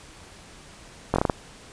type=slowing click train; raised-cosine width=1 ms; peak=-6 dBFS; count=6; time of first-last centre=1.14-1.298 s; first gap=20 ms; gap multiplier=1.23; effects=pink hiss -47 dBFS RMS until 1.72 s + resampled to 22050 Hz